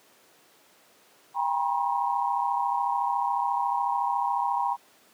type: tone cluster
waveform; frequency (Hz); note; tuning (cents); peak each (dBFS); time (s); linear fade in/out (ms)
sine; 799 / 928 / 962 / 1075; G5 / A#5 / B5 / C6; +33 / -8 / -46 / +47; -28 / -34 / -27 / -32; 1.34-4.77; 50
effects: pink hiss -58 dBFS RMS until 5.13 s + high-pass 300 Hz 12 dB/octave